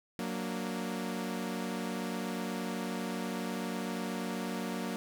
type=chord; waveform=sawtooth; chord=Gb augmented; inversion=none; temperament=equal; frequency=185 / 233.1 / 293.7 Hz; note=Gb3 / Bb3 / D4; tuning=0 / 0 / 0 cents; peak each=-34 / -33 / -39 dBFS; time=0.19-4.96 s; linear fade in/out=0 ms; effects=none